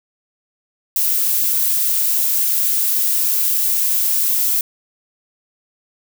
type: noise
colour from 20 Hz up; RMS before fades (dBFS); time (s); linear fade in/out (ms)
violet; -17; 0.96-4.61; 2
effects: none